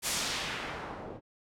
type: noise with low-pass filter sweep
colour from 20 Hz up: white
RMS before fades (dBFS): -36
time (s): 0.02-1.21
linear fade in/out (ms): 50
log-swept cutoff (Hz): 11000 to 440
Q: 0.93
effects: none